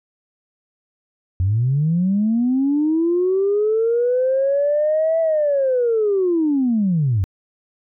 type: linear two-way sweep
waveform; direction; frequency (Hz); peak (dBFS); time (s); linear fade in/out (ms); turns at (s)
sine; up then down; 87.31 to 659.3 to 87.31; -14; 1.4-7.24; 0; 5.2
effects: tanh soft clip ceiling -10 dBFS